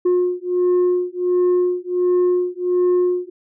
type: beating tone pair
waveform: sine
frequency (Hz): 358.2 / 359.6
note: F4 / F#4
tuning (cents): +44 / -49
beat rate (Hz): 1.4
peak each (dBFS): -16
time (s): 0.05-3.3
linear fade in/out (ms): 10
effects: tanh soft clip ceiling -12 dBFS